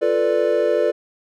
triangle chord, B half-diminished seventh, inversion second, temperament equal, 349.2 / 440 / 493.9 / 587.3 Hz, F4 / A4 / B4 / D5, 0 / 0 / 0 / 0 cents, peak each -22 / -19 / -19 / -18 dBFS, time 0.01-0.92 s, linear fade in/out 20 ms, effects none

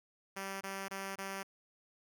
5% pulse tone bursts, 194.5 Hz, G3, 13 cents flat, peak -28 dBFS, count 4, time 0.36-1.432 s, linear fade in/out 10 ms, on 250 ms, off 24 ms, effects none

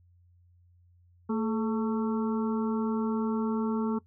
harmonic tone with a mistuned harmonic, 223.6 Hz, A3, 28 cents sharp, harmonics 1 / 2 / 4 / 5 / 6, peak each -27 / -33 / -39 / -41 / -43 dBFS, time 1.29-3.99 s, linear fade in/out 10 ms, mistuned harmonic 2, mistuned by -66 cents, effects noise-tail reverb RT60 0.1 s tail -20 dB re dry + added 88 Hz sine -58 dBFS peak until 4.06 s

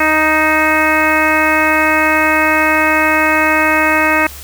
harmonic tone with a mistuned harmonic, 311.1 Hz, D#4, in tune, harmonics 1 / 2 / 3 / 4 / 5 / 6 / 7 / 8, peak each -18 / -18 / -18 / -18 / -18 / -18 / -18 / -18 dBFS, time 0-4.27 s, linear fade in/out 5 ms, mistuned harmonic 8, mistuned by +54 cents, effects added 70 Hz sine -33 dBFS peak until 4.43 s + white hiss -33 dBFS RMS until 4.43 s

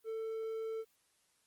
triangle tone, 445.3 Hz, A4, 21 cents sharp, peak -35 dBFS, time 0.04-0.85 s, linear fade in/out 50 ms, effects white hiss -74 dBFS RMS until 1.46 s + Opus 24 kbps

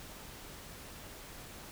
silence, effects pink hiss -49 dBFS RMS until 1.71 s

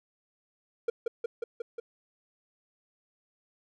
triangle tone with echo, 466.2 Hz, A#4, in tune, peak -22 dBFS, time 0.88-0.9 s, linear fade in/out 5 ms, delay 180 ms, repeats 5, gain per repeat -2 dB, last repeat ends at 1.8 s, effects none

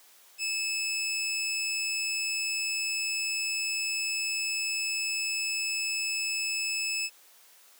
20% pulse tone, 2610 Hz, E7, 18 cents flat, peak -24 dBFS, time 0.38-7.1 s, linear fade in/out 50 ms, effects white hiss -57 dBFS RMS until 7.79 s + high-pass 400 Hz 12 dB/octave

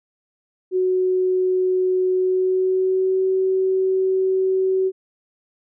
sine tone with pitch glide, 370 to 378 Hz, F#4 to F#4, 0 to +37 cents, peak -16 dBFS, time 0.71-4.92 s, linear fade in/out 50 ms, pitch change +37 cents, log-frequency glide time 2.13-3.25 s, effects none

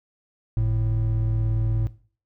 triangle tone pair together, 49.54 / 110 Hz, G1 / A2, +19 / 0 cents, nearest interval octave + major second, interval 1381 cents, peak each -22 / -19 dBFS, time 0.57-1.87 s, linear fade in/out 0 ms, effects noise-tail reverb RT60 0.4 s tail -17 dB re dry

